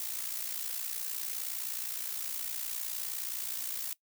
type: noise with amplitude modulation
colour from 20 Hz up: blue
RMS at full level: -34 dBFS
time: 0-3.93 s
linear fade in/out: 2 ms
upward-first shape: sine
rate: 59.4 Hz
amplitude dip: 65%
effects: noise-tail reverb RT60 0.1 s tail -20 dB re dry